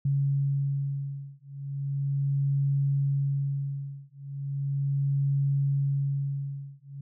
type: beating tone pair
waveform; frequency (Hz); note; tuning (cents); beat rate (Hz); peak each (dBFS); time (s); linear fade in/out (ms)
sine; 139.1 / 139.47; C#3 / C#3; +6 / +11; 0.37; -28; 0.05-7.01; 5
effects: none